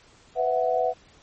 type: chord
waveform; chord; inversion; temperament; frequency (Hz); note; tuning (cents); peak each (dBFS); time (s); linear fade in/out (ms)
sine; B suspended fourth; none; equal with one note detuned; 499 / 659.3 / 740; B4 / E5 / F#5; +18 / 0 / 0; -25; 0.35-0.94; 50
effects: pink hiss -55 dBFS RMS until 1.22 s + MP3 32 kbps